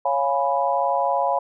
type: chord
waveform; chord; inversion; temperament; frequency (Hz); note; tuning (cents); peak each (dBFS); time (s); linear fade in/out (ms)
sine; C# dominant seventh; none; equal; 554.4 / 698.5 / 830.6 / 987.8; C#5 / E#5 / G#5 / B5; 0 / 0 / 0 / 0; -24; 0.05-1.39; 5
effects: none